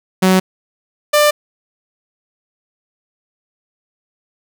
sawtooth tone pair in turn, 187.1 / 594 Hz, F#3 / D5, +20 / +20 cents, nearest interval octave + minor sixth, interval 2000 cents, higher second, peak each -5 dBFS, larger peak neither, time 0.22-0.4 / 1.13-1.31 s, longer neither, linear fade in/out 10 ms, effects none

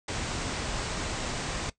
pink low-pass noise, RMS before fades -33 dBFS, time 0.08-1.7 s, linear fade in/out 5 ms, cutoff 8600 Hz, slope 96 dB/octave, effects noise-tail reverb RT60 0.1 s tail -17 dB re dry

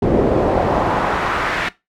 brown noise with band-pass filter sweep, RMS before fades -17 dBFS, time 0.02-1.69 s, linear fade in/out 5 ms, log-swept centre 360 to 2000 Hz, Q 1.5, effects noise-tail reverb RT60 0.2 s tail -18 dB re dry

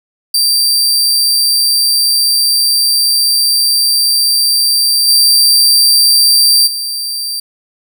sawtooth tone with level steps, 4691 Hz, D8, 3 cents flat, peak -6 / -3 / -14 dBFS, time 0.34-7.4 s, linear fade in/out 5 ms, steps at 5.07 / 6.66 s, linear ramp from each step 20 ms, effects none

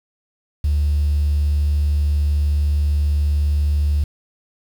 triangle tone, 73.42 Hz, D2, in tune, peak -11 dBFS, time 0.64-4.04 s, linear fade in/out 5 ms, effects tanh soft clip ceiling -12 dBFS + 7-bit

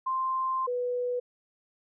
sine tone pair in turn, 1046.5 / 492.3 Hz, C6 / B4, 0 / -6 cents, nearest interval octave + minor second, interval 1306 cents, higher first, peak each -26 / -27 dBFS, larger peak first, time 0.06-0.67 / 0.67-1.2 s, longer first, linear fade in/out 10 ms, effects none

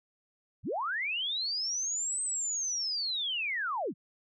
sine linear two-way sweep, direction up then down, 52.5 to 8280 to 119 Hz, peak -30 dBFS, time 0.63-3.94 s, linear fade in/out 50 ms, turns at 2.22 s, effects none

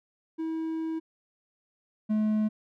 triangle tone pair in turn, 322.3 / 214.5 Hz, E4 / A3, -39 / -44 cents, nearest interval perfect fifth, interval 705 cents, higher first, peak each -27 / -21 dBFS, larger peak second, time 0.38-1 / 2.09-2.49 s, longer first, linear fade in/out 20 ms, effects none

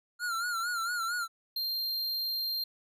square tone with vibrato, 1396.9 Hz, F6, in tune, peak -31 dBFS, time 0.19-1.28 s, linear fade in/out 50 ms, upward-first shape sine, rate 4.4 Hz, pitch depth 78 cents each way
square tone, 4186 Hz, C8, in tune, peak -31 dBFS, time 1.56-2.64 s, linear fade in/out 5 ms
effects resampled to 32000 Hz

